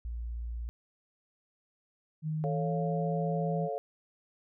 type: tone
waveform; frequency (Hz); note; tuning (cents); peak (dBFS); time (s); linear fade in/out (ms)
sine; 58.27; A#1; 0; -34; 0.05-0.69; 0
type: tone with pitch glide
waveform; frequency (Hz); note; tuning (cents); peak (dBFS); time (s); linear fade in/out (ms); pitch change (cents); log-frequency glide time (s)
sine; 155.56 to 164.81; D#3 to E3; 0 to 0; -30; 2.22-3.69; 50; +100; 2.44-2.7
type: chord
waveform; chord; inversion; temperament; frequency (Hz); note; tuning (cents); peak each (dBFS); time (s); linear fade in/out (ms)
sine; A augmented; none; equal; 440 / 554.4 / 698.5; A4 / C#5 / E#5; 0 / 0 / 0; -36; 2.44-3.78; 0
effects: none